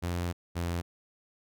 sawtooth tone pair in turn, 87.31 / 86.11 Hz, F2 / F2, 0 / -24 cents, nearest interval unison, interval 24 cents, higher first, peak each -26 dBFS, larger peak neither, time 0.02-0.33 / 0.55-0.82 s, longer first, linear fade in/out 20 ms, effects none

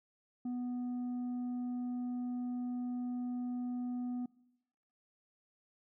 sine tone with tanh clipping, 246.6 Hz, B3, 2 cents flat, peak -36 dBFS, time 0.45-4.26 s, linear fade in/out 5 ms, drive 4 dB, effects noise-tail reverb RT60 0.9 s tail -23 dB re dry

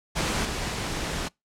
pink noise with level steps, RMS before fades -26 / -30 dBFS, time 0.15-1.29 s, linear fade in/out 20 ms, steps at 0.45 s, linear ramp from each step 2 ms, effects noise-tail reverb RT60 0.2 s tail -26 dB re dry + low-pass 8000 Hz 12 dB/octave

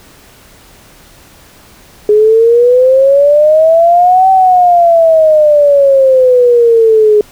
sine exponential two-way sweep, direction up then down, 416.2 to 768 to 416.2 Hz, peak -3 dBFS, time 2.09-7.21 s, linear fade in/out 2 ms, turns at 4.3 s, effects pink hiss -40 dBFS RMS until 7.31 s

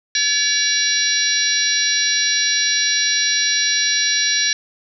harmonic tone with a mistuned harmonic, 570 Hz, C#5, 48 cents sharp, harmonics 3 / 4 / 5 / 6 / 7 / 8 / 9 / 10, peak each -22 / -26 / -29 / -28 / -20 / -29 / -29 / -20 dBFS, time 0.15-4.53 s, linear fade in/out 2 ms, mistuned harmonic 5, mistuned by -31 cents, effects none

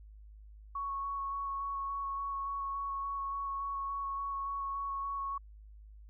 sine tone with vibrato, 1108.7 Hz, C#6, in tune, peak -34 dBFS, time 0.75-5.38 s, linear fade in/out 5 ms, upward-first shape square, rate 3.5 Hz, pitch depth 9 cents each way, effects added 52 Hz sine -50 dBFS peak until 6.09 s

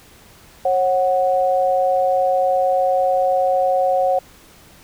sine tone pair together, 543.6 / 740 Hz, C#5 / F#5, -34 / 0 cents, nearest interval perfect fourth, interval 534 cents, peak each -17 dBFS, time 0.65-4.19 s, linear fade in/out 5 ms, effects pink hiss -47 dBFS RMS until 4.83 s

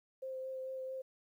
sine tone with vibrato, 523.3 Hz, C5, in tune, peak -39 dBFS, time 0.22-1.02 s, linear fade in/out 10 ms, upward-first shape sine, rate 4.5 Hz, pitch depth 11 cents each way, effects 12-bit

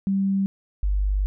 sine tone pair in turn, 195 / 49.36 Hz, G3 / G1, -9 / +13 cents, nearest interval 2 octaves, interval 2378 cents, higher first, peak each -19 dBFS, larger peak neither, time 0.07-0.46 / 0.83-1.26 s, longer second, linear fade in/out 0 ms, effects none

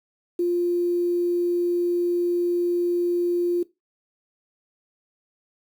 sine tone with quantisation, 350 Hz, F4, 4 cents sharp, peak -19 dBFS, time 0.39-3.63 s, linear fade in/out 5 ms, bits 8, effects noise-tail reverb RT60 0.2 s tail -18 dB re dry

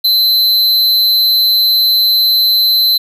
square tone with amplitude modulation, 4060 Hz, B7, 47 cents sharp, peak -6 dBFS, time 0.04-2.98 s, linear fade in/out 10 ms, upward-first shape sine, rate 202 Hz, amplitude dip 55%, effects none

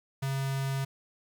square tone with notch filter, 135.8 Hz, C#3, 35 cents flat, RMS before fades -31 dBFS, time 0.22-0.85 s, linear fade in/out 10 ms, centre 340 Hz, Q 1.1, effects 9-bit

